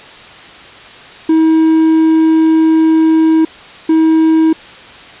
triangle tone pair in turn, 320 / 320 Hz, D#4 / D#4, +49 / +49 cents, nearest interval unison, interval 0 cents, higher neither, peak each -4 dBFS, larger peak neither, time 1.29-3.45 / 3.89-4.53 s, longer first, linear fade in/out 5 ms, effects white hiss -34 dBFS RMS until 5.2 s + resampled to 8000 Hz

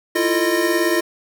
square tone cluster, 330.3 / 348.3 / 447.7 / 617 / 1841 Hz, E4 / F4 / A4 / D#5 / A#6, +4 / -5 / +30 / -15 / -22 cents, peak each -24 / -20 / -27 / -25 / -25 dBFS, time 0.15-1.01 s, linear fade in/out 10 ms, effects none

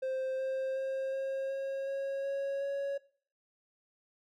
triangle tone with pitch steps, 524 / 528.6 / 533.2 / 537.8 / 542.5 / 547.2 / 552 / 556.8 Hz, C5 / C5 / C5 / C5 / C#5 / C#5 / C#5 / C#5, +2 / +18 / +33 / +47 / -37 / -23 / -7 / +8 cents, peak -30 dBFS, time 0.02-2.98 s, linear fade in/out 10 ms, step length 370 ms, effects noise-tail reverb RT60 0.5 s tail -20 dB re dry

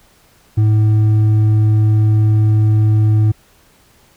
sine tone with hard clipping, 107.6 Hz, A2, 38 cents flat, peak -10 dBFS, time 0.57-3.32 s, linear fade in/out 10 ms, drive 4 dB, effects pink hiss -51 dBFS RMS until 4.16 s

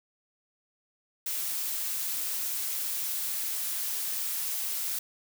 blue noise, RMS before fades -32 dBFS, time 1.26-4.99 s, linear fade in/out 5 ms, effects none

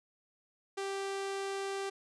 sawtooth tone, 392 Hz, G4, in tune, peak -31 dBFS, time 0.77-1.9 s, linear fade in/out 10 ms, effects resampled to 22050 Hz + 12-bit

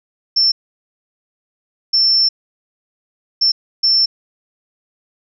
sine tone bursts at uneven times, 5370 Hz, E8, 31 cents sharp, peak -10 dBFS, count 4, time 0.36-0.52 / 1.93-2.29 / 3.41-3.52 / 3.83-4.06 s, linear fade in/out 10 ms, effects none

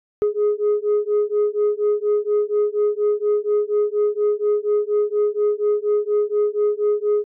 sine beating tone pair, 415.2 / 419.4 Hz, G#4 / G#4, 0 / +17 cents, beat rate 4.2 Hz, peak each -18 dBFS, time 0.22-7.24 s, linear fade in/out 0 ms, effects tanh soft clip ceiling -13 dBFS

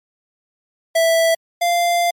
square tone pair in turn, 659 / 694 Hz, E5 / F5, -1 / -11 cents, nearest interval minor second, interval 90 cents, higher second, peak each -13 / -15 dBFS, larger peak first, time 0.95-1.35 / 1.61-2.11 s, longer second, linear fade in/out 10 ms, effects MP3 64 kbps

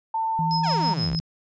sine tone with pitch glide, 894 to 923.4 Hz, A5 to A#5, +27 to -17 cents, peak -22 dBFS, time 0.14-0.94 s, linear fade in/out 5 ms, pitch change +56 cents, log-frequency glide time 0.41-0.8 s
sine tone, 162.9 Hz, E3, 20 cents flat, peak -24 dBFS, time 0.39-1.2 s, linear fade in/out 0 ms
sine tone with tremolo, 5120 Hz, D#8, 49 cents sharp, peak -24 dBFS, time 0.51-1.19 s, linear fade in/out 0 ms, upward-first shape triangle, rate 6.2 Hz, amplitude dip 95%
sawtooth exponential sweep, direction down, 893 to 52.4 Hz, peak -25 dBFS, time 0.63-1.16 s, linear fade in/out 10 ms
effects resampled to 16000 Hz

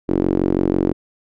sawtooth tone with band-pass filter, 46.09 Hz, F#1, 6 cents flat, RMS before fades -18 dBFS, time 0.08-0.93 s, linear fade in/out 20 ms, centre 330 Hz, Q 3.2, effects none

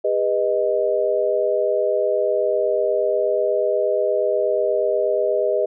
sine chord, G# minor, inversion none, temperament equal with one note detuned, 405.6 / 493.9 / 622.3 Hz, G#4 / B4 / D#5, -41 / 0 / 0 cents, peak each -22 / -22 / -20 dBFS, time 0.04-5.66 s, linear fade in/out 10 ms, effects none

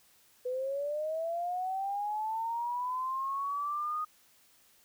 sine linear sweep, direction up, 493.9 to 1244.5 Hz, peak -31 dBFS, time 0.45-4.05 s, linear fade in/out 10 ms, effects white hiss -64 dBFS RMS until 4.84 s

